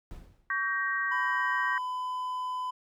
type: noise with exponential decay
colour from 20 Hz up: brown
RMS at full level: -41 dBFS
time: 0.11-0.62 s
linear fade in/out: 0 ms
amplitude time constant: 110 ms
type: chord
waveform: sine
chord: G diminished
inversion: second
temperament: just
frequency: 1128.9 / 1568 / 1881.6 Hz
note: Db6 / G6 / Bb6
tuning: +31 / 0 / +16 cents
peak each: -33 / -31 / -31 dBFS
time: 0.5-1.78 s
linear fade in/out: 2 ms
type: tone with pitch glide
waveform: triangle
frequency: 1001 to 1007.4 Hz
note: B5 to B5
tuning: +23 to +34 cents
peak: -29 dBFS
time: 1.11-2.71 s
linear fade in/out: 10 ms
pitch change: +11 cents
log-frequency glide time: 1.3-2.09 s
effects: none